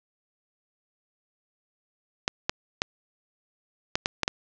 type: clicks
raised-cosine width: 0.2 ms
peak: -6 dBFS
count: 7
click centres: 2.279 / 2.495 / 2.819 / 3.955 / 4.059 / 4.233 / 4.279 s
effects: resampled to 16000 Hz + 7-bit